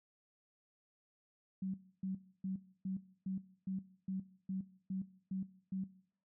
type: tone bursts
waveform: sine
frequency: 189.3 Hz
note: F#3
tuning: 40 cents sharp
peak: -36 dBFS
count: 11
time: 1.62-5.84 s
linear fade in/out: 5 ms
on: 120 ms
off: 290 ms
effects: noise-tail reverb RT60 0.6 s tail -17 dB re dry